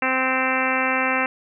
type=harmonic tone with a mistuned harmonic; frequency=260 Hz; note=C4; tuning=11 cents flat; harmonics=1 / 2 / 3 / 4 / 5 / 6 / 7 / 8 / 9 / 10; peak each=-28 / -28 / -28 / -28 / -28 / -28 / -28 / -28 / -28 / -28 dBFS; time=0.02-1.26 s; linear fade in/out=2 ms; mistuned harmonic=10; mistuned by=+51 cents; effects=none